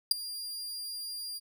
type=tone with ADSR envelope; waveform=sawtooth; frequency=4798 Hz; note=D8; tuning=36 cents sharp; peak=-14 dBFS; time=0.11-1.4 s; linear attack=4 ms; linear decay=11 ms; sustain=-20 dB; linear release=31 ms; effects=none